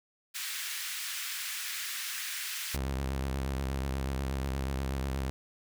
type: high-pass noise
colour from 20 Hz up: pink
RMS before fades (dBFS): -37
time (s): 0.34-2.77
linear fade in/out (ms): 20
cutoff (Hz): 1600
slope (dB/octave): 24
type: tone with vibrato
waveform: sawtooth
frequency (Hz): 67.1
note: C2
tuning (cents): +44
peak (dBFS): -27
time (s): 2.74-5.3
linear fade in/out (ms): 0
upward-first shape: sine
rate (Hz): 8.3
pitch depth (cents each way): 60
effects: none